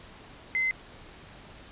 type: tone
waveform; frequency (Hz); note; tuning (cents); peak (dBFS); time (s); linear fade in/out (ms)
sine; 2059; C7; -28; -24; 0.55-0.71; 0
effects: pink hiss -49 dBFS RMS until 1.71 s + resampled to 8000 Hz